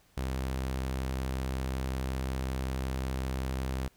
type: tone with vibrato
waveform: sawtooth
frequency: 65.41 Hz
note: C2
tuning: in tune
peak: -27 dBFS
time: 0.17-3.88 s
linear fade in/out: 5 ms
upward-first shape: sine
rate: 12 Hz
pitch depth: 8 cents each way
effects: pink hiss -65 dBFS RMS until 3.96 s